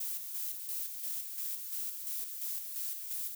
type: noise with tremolo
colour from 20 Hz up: violet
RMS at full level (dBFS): -37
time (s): 0-3.35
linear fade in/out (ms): 5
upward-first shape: square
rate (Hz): 2.9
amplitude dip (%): 45
effects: none